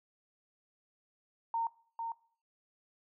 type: tone with echo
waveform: sine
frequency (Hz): 917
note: A#5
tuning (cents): -29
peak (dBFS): -30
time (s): 1.54-1.67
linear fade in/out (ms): 2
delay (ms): 450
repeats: 1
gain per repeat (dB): -5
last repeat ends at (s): 2.12
effects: noise-tail reverb RT60 0.5 s tail -21 dB re dry